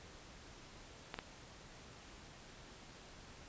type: clicks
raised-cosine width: 0.3 ms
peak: -25 dBFS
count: 2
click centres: 1.142 / 1.189 s
effects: pink hiss -56 dBFS RMS until 3.48 s + resampled to 16000 Hz